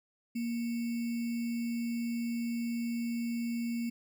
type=tone with sample-and-hold; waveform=sine; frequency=234.3 Hz; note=A#3; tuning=9 cents sharp; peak=-31 dBFS; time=0.35-3.9 s; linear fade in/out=10 ms; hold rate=2450 Hz; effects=none